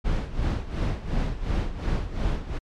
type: noise with tremolo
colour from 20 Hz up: brown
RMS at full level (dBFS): -23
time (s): 0.04-2.59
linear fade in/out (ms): 20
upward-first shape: sine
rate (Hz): 2.8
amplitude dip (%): 75
effects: low-pass 5000 Hz 12 dB/octave + MP3 96 kbps